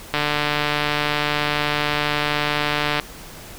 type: click train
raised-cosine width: 0.3 ms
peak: -4 dBFS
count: 424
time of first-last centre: 0.14-2.998 s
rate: 148 Hz
effects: pink hiss -39 dBFS RMS until 3.58 s